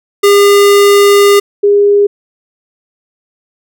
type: tone pair in turn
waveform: square / sine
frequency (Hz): 404.2 / 407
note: G#4 / G#4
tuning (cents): -47 / -35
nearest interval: unison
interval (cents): 12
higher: second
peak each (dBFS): -4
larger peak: neither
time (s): 0.23-1.4 / 1.63-2.07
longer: first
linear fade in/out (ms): 10
effects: none